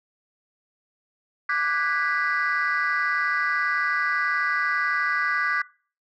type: chord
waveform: sine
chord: G# half-diminished seventh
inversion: second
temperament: equal with one note detuned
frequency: 1174.7 / 1480 / 1638.3 / 1975.5 Hz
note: D6 / F#6 / G#6 / B6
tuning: 0 / 0 / -24 / 0 cents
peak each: -26 dBFS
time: 1.49-5.62 s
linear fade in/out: 5 ms
effects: noise-tail reverb RT60 0.4 s tail -21 dB re dry + tanh soft clip ceiling -16 dBFS